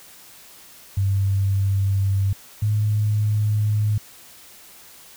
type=tone pair in turn; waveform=sine; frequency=98 / 105.76 Hz; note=G2 / G#2; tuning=0 / +32 cents; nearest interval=minor second; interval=132 cents; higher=second; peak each=-17 dBFS; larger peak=neither; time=0.97-2.33 / 2.62-3.98 s; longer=neither; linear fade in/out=5 ms; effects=white hiss -46 dBFS RMS until 5.16 s